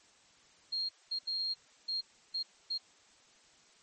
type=tone bursts at uneven times; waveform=sine; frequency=4231 Hz; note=C8; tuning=19 cents sharp; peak=-32 dBFS; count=6; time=0.72-0.89 / 1.11-1.19 / 1.27-1.54 / 1.88-2.01 / 2.34-2.43 / 2.7-2.78 s; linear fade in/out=10 ms; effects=white hiss -63 dBFS RMS until 3.82 s + MP3 32 kbps